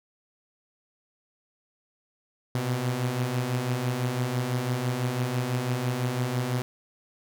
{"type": "beating tone pair", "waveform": "sawtooth", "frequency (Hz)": [120.5, 126.5], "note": ["B2", "B2"], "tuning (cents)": [-42, 42], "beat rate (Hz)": 6, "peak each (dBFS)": [-28, -23], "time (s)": [2.55, 6.62], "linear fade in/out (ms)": 0, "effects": []}